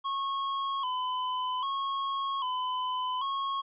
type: tone with vibrato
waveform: square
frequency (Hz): 1051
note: C6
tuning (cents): +7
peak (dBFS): -30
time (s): 0.04-3.62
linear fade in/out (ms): 20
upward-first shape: square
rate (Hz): 0.63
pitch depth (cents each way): 70
effects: resampled to 8000 Hz